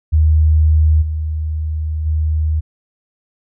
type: tone with level steps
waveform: sine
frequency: 77.78 Hz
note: D#2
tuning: in tune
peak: -8 / -17 / -13 dBFS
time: 0.12-2.61 s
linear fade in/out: 20 ms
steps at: 1.01 / 2.05 s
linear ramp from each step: 20 ms
effects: none